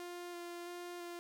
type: tone with vibrato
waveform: sawtooth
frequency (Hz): 349.2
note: F4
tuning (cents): 0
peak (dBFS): -40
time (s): 0-1.19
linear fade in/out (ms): 0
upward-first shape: square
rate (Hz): 1.5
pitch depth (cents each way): 11
effects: none